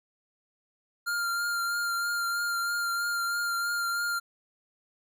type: tone with vibrato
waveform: square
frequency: 1396.9 Hz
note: F6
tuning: in tune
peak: -28 dBFS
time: 1.06-4.2 s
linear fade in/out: 20 ms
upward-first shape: triangle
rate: 3.1 Hz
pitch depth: 21 cents each way
effects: none